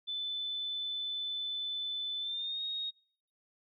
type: tone with pitch glide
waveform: sine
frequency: 3511 to 3741 Hz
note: A7 to A#7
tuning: -4 to +5 cents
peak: -34 dBFS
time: 0.07-2.91 s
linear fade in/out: 20 ms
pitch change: +109 cents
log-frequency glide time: 2.2-2.62 s
effects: noise-tail reverb RT60 0.7 s tail -26 dB re dry